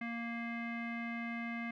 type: tone with low-pass filter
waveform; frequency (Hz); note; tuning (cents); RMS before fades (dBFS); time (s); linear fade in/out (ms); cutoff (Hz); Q
square; 233.1; A#3; 0; -40; 0.01-1.71; 5; 2100; 5.7
effects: none